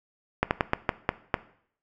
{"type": "slowing click train", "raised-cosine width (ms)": 0.5, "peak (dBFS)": -6, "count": 7, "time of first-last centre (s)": [0.43, 1.342], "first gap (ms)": 79, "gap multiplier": 1.26, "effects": ["noise-tail reverb RT60 0.6 s tail -17 dB re dry"]}